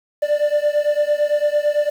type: beating tone pair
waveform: triangle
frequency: 587.3 / 596.2 Hz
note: D5 / D5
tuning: 0 / +26 cents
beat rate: 8.9 Hz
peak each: -16 / -17 dBFS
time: 0.22-1.9 s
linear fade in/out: 10 ms
effects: 7-bit